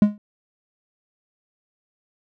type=tone with exponential decay; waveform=triangle; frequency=207.7 Hz; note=G#3; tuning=in tune; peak=-5 dBFS; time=0.02-0.18 s; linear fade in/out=2 ms; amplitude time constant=34 ms; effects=none